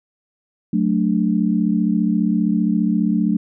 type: chord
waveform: sine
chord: D major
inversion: first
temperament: equal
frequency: 185 / 220 / 293.7 Hz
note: F#3 / A3 / D4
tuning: 0 / 0 / 0 cents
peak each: -19 / -18 / -22 dBFS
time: 0.73-3.37 s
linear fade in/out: 5 ms
effects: none